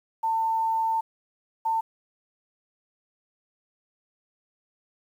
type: tone bursts at uneven times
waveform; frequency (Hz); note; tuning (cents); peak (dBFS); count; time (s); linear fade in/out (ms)
sine; 897; A5; +33; -22; 2; 0.23-1.01 / 1.65-1.81; 10
effects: 9-bit